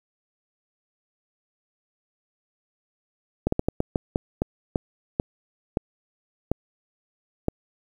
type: slowing click train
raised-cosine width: 2 ms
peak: -8 dBFS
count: 13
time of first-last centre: 3.47-7.484 s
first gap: 54 ms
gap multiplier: 1.3
effects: 8-bit